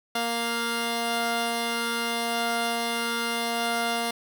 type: tone pair together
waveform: 10% pulse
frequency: 233.1 / 700.1 Hz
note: A#3 / F5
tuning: 0 / +4 cents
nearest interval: octave + perfect fifth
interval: 1904 cents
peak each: -20 dBFS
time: 0.15-4.11 s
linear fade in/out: 5 ms
effects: none